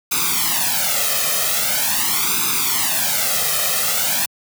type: noise with flanger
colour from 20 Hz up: white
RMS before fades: -19 dBFS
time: 0.11-4.26 s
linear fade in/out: 10 ms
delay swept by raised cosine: 0.8 to 1.62 ms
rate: 0.43 Hz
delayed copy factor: +1
effects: high-pass 150 Hz 12 dB/octave